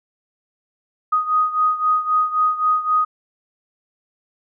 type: beating tone pair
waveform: sine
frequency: 1246 / 1249.8 Hz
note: D#6 / D#6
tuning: +2 / +7 cents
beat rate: 3.8 Hz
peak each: -17 / -21 dBFS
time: 1.12-3.05 s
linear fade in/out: 10 ms
effects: none